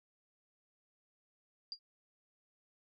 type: tone with exponential decay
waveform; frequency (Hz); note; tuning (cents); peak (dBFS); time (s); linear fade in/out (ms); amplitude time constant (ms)
sine; 4791; D8; +34; -35; 1.72-1.79; 1; 15
effects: none